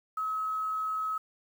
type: tone with quantisation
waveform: sine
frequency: 1282 Hz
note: E6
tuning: 49 cents flat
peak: -29 dBFS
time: 0.17-1.18 s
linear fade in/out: 5 ms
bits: 9
effects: none